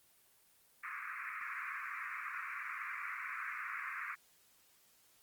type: band-pass noise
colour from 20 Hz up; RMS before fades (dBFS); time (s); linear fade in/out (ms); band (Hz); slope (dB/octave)
pink; -43; 0.83-4.15; 10; 1100 to 2400; 96
effects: white hiss -68 dBFS RMS until 5.22 s + Opus 24 kbps